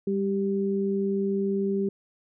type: tone pair together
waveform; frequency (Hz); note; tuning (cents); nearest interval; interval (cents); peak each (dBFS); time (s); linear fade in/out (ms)
sine; 198.62 / 392; G3 / G4; +23 / 0; octave; 1177; -26; 0.07-1.89; 5
effects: none